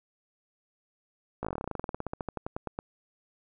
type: slowing click train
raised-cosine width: 1 ms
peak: -19 dBFS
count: 27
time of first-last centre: 1.43-2.789 s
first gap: 17 ms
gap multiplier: 1.08
effects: none